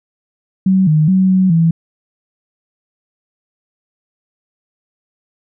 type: tone with pitch steps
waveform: sine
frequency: 189.4 / 154.1 / 188.3 / 187.2 / 165 Hz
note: F#3 / D#3 / F#3 / F#3 / E3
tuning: +41 / -16 / +31 / +20 / +2 cents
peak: -8 dBFS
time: 0.66-1.71 s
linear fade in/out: 5 ms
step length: 210 ms
effects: none